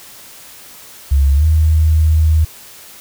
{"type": "tone with pitch glide", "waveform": "sine", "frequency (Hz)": [69.3, 78.69], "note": ["C#2", "D#2"], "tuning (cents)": [0, 20], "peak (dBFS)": -8, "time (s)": [1.11, 2.45], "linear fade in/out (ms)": 10, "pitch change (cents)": 220, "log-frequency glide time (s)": [1.35, 1.45], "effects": ["white hiss -38 dBFS RMS until 3 s"]}